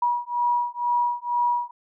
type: beating tone pair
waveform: sine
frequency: 963 / 965.1 Hz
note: B5 / B5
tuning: -44 / -40 cents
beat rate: 2.1 Hz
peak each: -24 dBFS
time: 0.02-1.71 s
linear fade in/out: 5 ms
effects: none